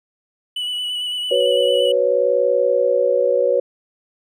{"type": "tone with vibrato", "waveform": "triangle", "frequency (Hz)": 2958, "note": "F#7", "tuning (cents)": -1, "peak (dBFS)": -20, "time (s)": [0.56, 1.92], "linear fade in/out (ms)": 5, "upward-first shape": "square", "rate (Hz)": 8.9, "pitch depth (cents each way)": 18}
{"type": "chord", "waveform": "sine", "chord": "F# suspended fourth", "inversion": "none", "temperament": "equal with one note detuned", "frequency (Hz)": [373.2, 493.9, 554.4], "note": ["F#4", "B4", "C#5"], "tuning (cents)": [15, 0, 0], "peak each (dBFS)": [-23, -17, -17], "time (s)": [1.31, 3.6], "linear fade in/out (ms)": 5}
{"effects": []}